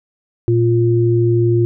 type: tone pair together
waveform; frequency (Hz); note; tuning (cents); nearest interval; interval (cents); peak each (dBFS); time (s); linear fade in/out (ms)
sine; 116.54 / 349.2; A#2 / F4; 0 / 0; octave + perfect fifth; 1900; -13 / -14; 0.48-1.65; 0
effects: none